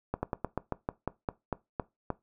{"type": "slowing click train", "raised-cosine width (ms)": 1, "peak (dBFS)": -16, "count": 12, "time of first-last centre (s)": [0.14, 2.103], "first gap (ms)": 90, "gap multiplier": 1.13, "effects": ["noise-tail reverb RT60 0.2 s tail -19 dB re dry"]}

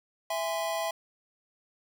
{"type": "chord", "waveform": "square", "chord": "E augmented", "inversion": "none", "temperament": "just", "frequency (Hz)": [659.3, 824.1, 1030.1], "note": ["E5", "G#5", "B#5"], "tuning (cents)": [0, -14, -27], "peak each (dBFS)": [-32, -36, -37], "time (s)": [0.3, 0.91], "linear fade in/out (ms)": 5, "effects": ["9-bit"]}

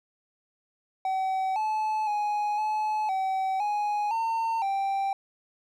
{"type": "tone with pitch steps", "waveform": "triangle", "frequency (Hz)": [761, 864, 834, 857, 764, 832, 907, 784], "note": ["F#5", "A5", "G#5", "A5", "G5", "G#5", "A#5", "G5"], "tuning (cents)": [48, -32, 7, -46, -45, 3, -48, 0], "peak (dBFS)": -23, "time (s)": [1.05, 5.13], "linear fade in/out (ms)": 2, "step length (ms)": 510, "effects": []}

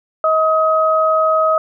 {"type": "tone pair together", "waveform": "sine", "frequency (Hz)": [634, 1266.1], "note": ["D#5", "D#6"], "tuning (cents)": [32, 30], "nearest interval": "octave", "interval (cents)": 1198, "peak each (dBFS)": -14, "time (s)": [0.24, 1.58], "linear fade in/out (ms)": 2, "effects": []}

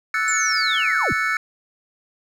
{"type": "chord", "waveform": "triangle", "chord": "F# minor seventh", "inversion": "third", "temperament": "equal with one note detuned", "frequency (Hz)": [1318.5, 1480, 1752.9, 2217], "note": ["E6", "F#6", "A6", "C#7"], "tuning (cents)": [0, 0, -7, 0], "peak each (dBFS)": -23, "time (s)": [0.14, 1.37], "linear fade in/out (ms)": 2}
{"type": "linear sweep", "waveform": "sine", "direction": "down", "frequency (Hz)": [7460, 58.8], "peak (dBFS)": -22, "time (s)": [0.28, 1.13], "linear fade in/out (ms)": 0}
{"effects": []}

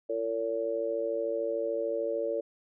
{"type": "harmonic tone", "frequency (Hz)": 113.5, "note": "A#2", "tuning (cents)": -46, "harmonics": [3, 4, 5], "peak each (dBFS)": [-37, -32, -31], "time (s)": [0.09, 2.41], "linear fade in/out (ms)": 10, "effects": []}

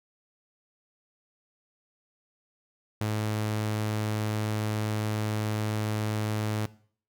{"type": "tone", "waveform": "sawtooth", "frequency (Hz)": 107.2, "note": "A2", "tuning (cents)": -45, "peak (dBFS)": -23, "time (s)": [3.01, 6.66], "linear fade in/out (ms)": 0, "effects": ["noise-tail reverb RT60 0.5 s tail -19 dB re dry"]}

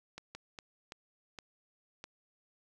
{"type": "slowing click train", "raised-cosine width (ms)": 0.2, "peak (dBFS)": -27, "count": 6, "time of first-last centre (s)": [0.18, 2.041], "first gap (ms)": 170, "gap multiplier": 1.4, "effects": []}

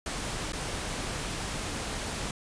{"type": "noise with dropouts", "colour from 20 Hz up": "pink", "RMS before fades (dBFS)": -34, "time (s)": [0.06, 2.31], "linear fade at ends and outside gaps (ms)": 2, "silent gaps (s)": [0.522, 0.532], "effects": ["resampled to 22050 Hz"]}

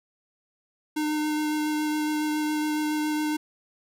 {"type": "tone with vibrato", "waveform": "square", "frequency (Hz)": 304, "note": "D#4", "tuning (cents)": -40, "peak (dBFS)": -25, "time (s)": [0.96, 3.37], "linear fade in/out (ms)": 10, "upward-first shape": "sine", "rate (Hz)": 7.2, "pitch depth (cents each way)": 10, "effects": []}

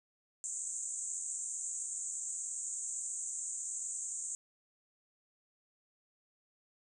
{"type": "band-pass noise", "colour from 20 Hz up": "pink", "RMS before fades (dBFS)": -40, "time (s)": [0.44, 4.35], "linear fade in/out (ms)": 0, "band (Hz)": [6700, 8400], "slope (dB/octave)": 96, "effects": []}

